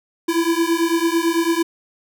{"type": "beating tone pair", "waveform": "square", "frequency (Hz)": [329.6, 338.6], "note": ["E4", "E4"], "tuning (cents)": [0, 46], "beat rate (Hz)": 9, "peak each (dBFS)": -20, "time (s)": [0.28, 1.63], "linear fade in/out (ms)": 10, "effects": []}